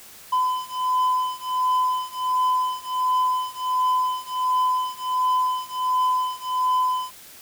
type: beating tone pair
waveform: triangle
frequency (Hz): 1011 / 1012.4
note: B5 / B5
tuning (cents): +40 / +43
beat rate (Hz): 1.4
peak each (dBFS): -22 / -21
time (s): 0.32-7.11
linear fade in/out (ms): 10
effects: white hiss -45 dBFS RMS until 7.41 s